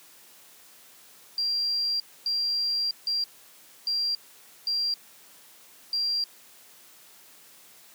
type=tone bursts at uneven times; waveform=sine; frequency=4751 Hz; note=D8; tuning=19 cents sharp; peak=-24 dBFS; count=6; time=1.38-2 / 2.26-2.91 / 3.07-3.24 / 3.87-4.15 / 4.67-4.94 / 5.93-6.24 s; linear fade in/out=2 ms; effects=white hiss -53 dBFS RMS until 7.94 s + high-pass 150 Hz 12 dB/octave